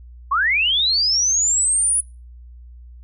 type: linear sweep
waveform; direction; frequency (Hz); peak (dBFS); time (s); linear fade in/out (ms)
sine; up; 1031 to 9956; -15; 0.31-2.01; 10
effects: noise-tail reverb RT60 0.3 s tail -25 dB re dry + added 60 Hz sine -38 dBFS peak until 3.03 s